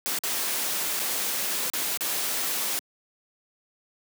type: noise with dropouts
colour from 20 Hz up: white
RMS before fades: -28 dBFS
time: 0.06-2.79 s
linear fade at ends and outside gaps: 0 ms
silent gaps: 0.187-0.236 / 0.994-0.998 / 1.7-1.735 / 1.973-2.008 s
effects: high-pass 200 Hz 12 dB/octave